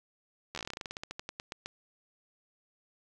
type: slowing click train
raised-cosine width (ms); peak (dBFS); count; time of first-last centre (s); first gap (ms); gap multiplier
0.2; -21; 22; 0.55-1.66; 12; 1.13
effects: none